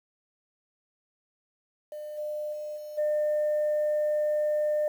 sine tone with level steps, 602 Hz, D5, 43 cents sharp, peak -35 / -30 / -33 / -37 / -22 dBFS, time 1.92-4.88 s, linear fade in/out 2 ms, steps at 2.17 / 2.52 / 2.76 / 2.97 s, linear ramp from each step 20 ms, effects tanh soft clip ceiling -21 dBFS + 9-bit

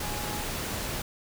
sine tone in noise, 835 Hz, G#5, 9 cents sharp, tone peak -39 dBFS, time 0.02-0.43 s, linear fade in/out 5 ms, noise pink, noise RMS -33 dBFS, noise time 0-1.02 s, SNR -9 dB, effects none

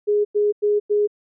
sine tone bursts, 415.3 Hz, G#4, in tune, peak -15 dBFS, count 4, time 0.07-1.075 s, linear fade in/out 20 ms, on 180 ms, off 95 ms, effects none

